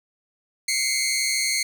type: tone pair together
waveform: 15% pulse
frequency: 2085 / 2217 Hz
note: C7 / C#7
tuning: -7 / 0 cents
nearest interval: minor second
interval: 107 cents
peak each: -18 dBFS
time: 0.68-1.63 s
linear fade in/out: 5 ms
effects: none